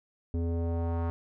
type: tone with low-pass filter sweep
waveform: square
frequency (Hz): 84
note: E2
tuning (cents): +33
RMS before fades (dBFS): -30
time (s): 0.34-1.1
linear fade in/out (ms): 0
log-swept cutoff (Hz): 360 to 1100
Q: 1.6
effects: none